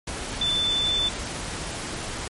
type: tone in noise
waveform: sine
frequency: 3520 Hz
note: A7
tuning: in tune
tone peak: -21 dBFS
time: 0.41-1.09 s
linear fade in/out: 5 ms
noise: pink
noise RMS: -32 dBFS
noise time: 0.07-2.28 s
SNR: +8 dB
effects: MP3 48 kbps